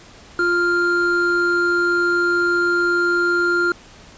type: tone pair together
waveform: triangle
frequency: 349 / 1396.9 Hz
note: F4 / F6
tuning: -1 / 0 cents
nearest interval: 2 octaves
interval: 2401 cents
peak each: -18 / -15 dBFS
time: 0.39-3.72 s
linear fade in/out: 2 ms
effects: pink hiss -44 dBFS RMS until 4.17 s + resampled to 16000 Hz